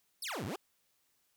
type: exponential two-way sweep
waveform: 20% pulse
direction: down then up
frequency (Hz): 5530 to 85.2 to 447.2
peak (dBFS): -32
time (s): 0.22-0.56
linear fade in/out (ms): 5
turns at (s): 0.45
effects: white hiss -75 dBFS RMS until 1.36 s